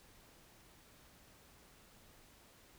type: silence
effects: pink hiss -63 dBFS RMS until 2.78 s